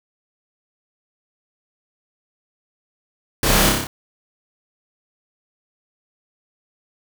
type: noise with echo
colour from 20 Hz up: pink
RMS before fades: -19 dBFS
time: 3.43-3.69 s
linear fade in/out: 2 ms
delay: 30 ms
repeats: 6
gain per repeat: -2 dB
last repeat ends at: 3.87 s
effects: none